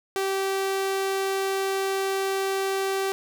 sawtooth tone, 387.6 Hz, G4, 20 cents flat, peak -20 dBFS, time 0.16-3.12 s, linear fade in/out 0 ms, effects none

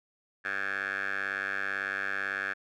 10% pulse tone with band-pass filter, 98 Hz, G2, in tune, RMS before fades -33 dBFS, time 0.44-2.54 s, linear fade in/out 20 ms, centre 1700 Hz, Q 8.2, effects none

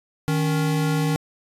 square tone pair together, 155.8 / 279.8 Hz, D#3 / C#4, +3 / +16 cents, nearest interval minor seventh, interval 1013 cents, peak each -21 / -27 dBFS, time 0.28-1.16 s, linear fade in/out 0 ms, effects resampled to 32000 Hz

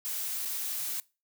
blue noise with dropouts, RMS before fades -34 dBFS, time 0.05-1 s, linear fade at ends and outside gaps 0 ms, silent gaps 0.451-0.456 s, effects noise-tail reverb RT60 0.3 s tail -22 dB re dry

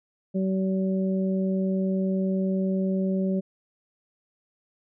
harmonic tone, 190 Hz, F#3, 46 cents sharp, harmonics 1 / 2 / 3, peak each -23 / -31 / -33 dBFS, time 0.34-3.41 s, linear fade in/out 20 ms, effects none

